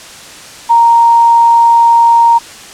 sine tone, 931 Hz, A#5, 2 cents flat, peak -3 dBFS, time 0.69-2.39 s, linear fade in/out 20 ms, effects white hiss -31 dBFS RMS until 2.73 s + low-pass 8000 Hz 12 dB/octave

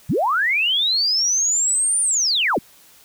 sine linear two-way sweep, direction up then down, 90.1 to 9310 to 90.1 Hz, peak -16 dBFS, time 0.09-2.59 s, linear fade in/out 10 ms, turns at 2.01 s, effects white hiss -50 dBFS RMS until 3.04 s

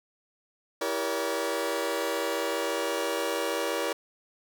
sawtooth chord, E diminished seventh, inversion none, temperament just, 329.6 / 395.6 / 474.7 / 569.6 Hz, E4 / G4 / Bb4 / Db5, 0 / +16 / +31 / +47 cents, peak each -31 / -31 / -28 / -28 dBFS, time 0.81-3.93 s, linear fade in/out 5 ms, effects none

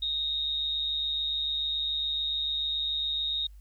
sine tone with amplitude modulation, 3729 Hz, A#7, in tune, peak -25 dBFS, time 0.02-3.47 s, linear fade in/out 5 ms, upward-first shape sine, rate 147 Hz, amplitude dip 50%, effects added 50 Hz sine -46 dBFS peak until 3.6 s + white hiss -70 dBFS RMS until 3.6 s

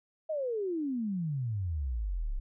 sine exponential sweep, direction down, 649 to 30.87 Hz, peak -30 dBFS, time 0.29-2.4 s, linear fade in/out 10 ms, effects none

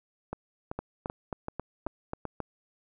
two click trains, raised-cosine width 1 ms, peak -20 / -19 dBFS, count 6 / 7, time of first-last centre 0.33-2.253 / 0.79-2.403 s, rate 2.6 / 3.72 Hz, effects none

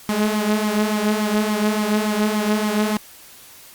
sawtooth tone with flanger, 211.9 Hz, G#3, 35 cents sharp, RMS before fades -20 dBFS, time 0.09-2.97 s, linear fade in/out 0 ms, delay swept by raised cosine 0.9 to 4.7 ms, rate 3.5 Hz, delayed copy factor +0.6, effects white hiss -44 dBFS RMS until 3.74 s + Opus 48 kbps

